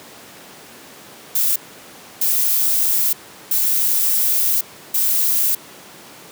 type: noise bursts at uneven times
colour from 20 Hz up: violet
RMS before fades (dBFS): -17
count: 4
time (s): 1.35-1.56 / 2.21-3.13 / 3.51-4.61 / 4.94-5.55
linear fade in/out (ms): 5
effects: pink hiss -40 dBFS RMS until 6.31 s + high-pass 200 Hz 12 dB/octave